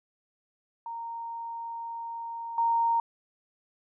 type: tone with level steps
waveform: sine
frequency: 926 Hz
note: A#5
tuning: 12 cents flat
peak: -34 / -22 dBFS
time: 0.86-3 s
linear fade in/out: 2 ms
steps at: 2.58 s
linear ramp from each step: 2 ms
effects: none